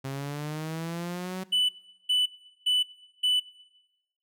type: linear sweep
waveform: sawtooth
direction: up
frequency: 133.5 to 188.6 Hz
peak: -28 dBFS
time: 0.04-1.44 s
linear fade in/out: 10 ms
type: tone bursts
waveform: triangle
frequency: 2986 Hz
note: F#7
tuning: 15 cents sharp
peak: -20 dBFS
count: 4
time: 1.52-3.4 s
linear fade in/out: 10 ms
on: 170 ms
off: 400 ms
effects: noise-tail reverb RT60 1.0 s tail -20 dB re dry